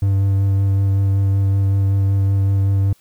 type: tone with vibrato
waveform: triangle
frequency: 98 Hz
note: G2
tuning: in tune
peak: -11 dBFS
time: 0.02-2.93 s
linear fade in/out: 5 ms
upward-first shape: sine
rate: 5.3 Hz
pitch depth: 12 cents each way
effects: white hiss -56 dBFS RMS until 3 s